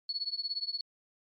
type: tone with tremolo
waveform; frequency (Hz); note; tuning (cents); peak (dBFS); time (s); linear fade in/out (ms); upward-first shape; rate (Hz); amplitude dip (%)
sine; 4400; C#8; -14; -28; 0.09-0.81; 2; triangle; 17; 100
effects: MP3 48 kbps